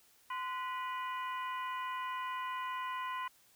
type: harmonic tone with a mistuned harmonic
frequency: 490.5 Hz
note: B4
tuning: 12 cents flat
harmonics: 2 / 3 / 4 / 5 / 6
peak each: -37 / -47 / -46 / -51 / -51 dBFS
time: 0.3-3.28 s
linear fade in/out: 5 ms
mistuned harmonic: 2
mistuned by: +79 cents
effects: white hiss -66 dBFS RMS until 3.55 s